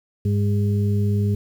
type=harmonic tone; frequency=102 Hz; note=G#2; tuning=31 cents flat; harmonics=1 / 2 / 4; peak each=-18 / -24 / -30 dBFS; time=0.25-1.35 s; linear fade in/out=5 ms; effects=8-bit